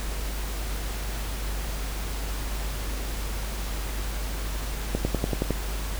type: accelerating click train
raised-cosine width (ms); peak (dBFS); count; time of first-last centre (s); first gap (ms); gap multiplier
2; -11; 7; 4.95-5.507; 100; 0.97
effects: added 50 Hz sine -29 dBFS peak until 5.99 s + pink hiss -36 dBFS RMS until 5.99 s